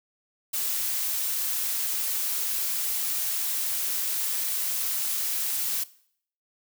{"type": "noise", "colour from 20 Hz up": "blue", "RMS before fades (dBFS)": -28, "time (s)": [0.53, 5.84], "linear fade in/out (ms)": 10, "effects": ["noise-tail reverb RT60 0.6 s tail -19 dB re dry"]}